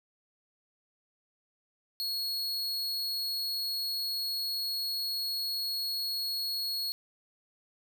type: tone with amplitude modulation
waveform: 45% pulse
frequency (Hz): 4327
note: C#8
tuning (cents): -43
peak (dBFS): -29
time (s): 2-6.92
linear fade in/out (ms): 0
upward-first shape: sine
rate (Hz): 206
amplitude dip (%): 25
effects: none